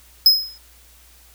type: tone with exponential decay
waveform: square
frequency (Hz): 5110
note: D#8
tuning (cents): +45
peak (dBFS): -6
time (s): 0.26-0.58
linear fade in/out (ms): 2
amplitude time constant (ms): 69
effects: added 60 Hz sine -51 dBFS peak until 1.34 s + white hiss -51 dBFS RMS until 1.34 s